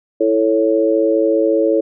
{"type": "chord", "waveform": "sine", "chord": "A major", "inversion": "second", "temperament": "equal", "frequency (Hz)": [329.6, 440, 554.4], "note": ["E4", "A4", "C#5"], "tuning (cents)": [0, 0, 0], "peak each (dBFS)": -16, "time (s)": [0.2, 1.81], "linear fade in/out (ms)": 10, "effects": []}